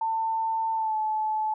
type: tone with pitch glide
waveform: sine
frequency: 895 to 865 Hz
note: A5 to A5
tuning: +29 to -30 cents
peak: -24 dBFS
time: 0.01-1.54 s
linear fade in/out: 5 ms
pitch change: -59 cents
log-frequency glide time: 0.74-0.96 s
effects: none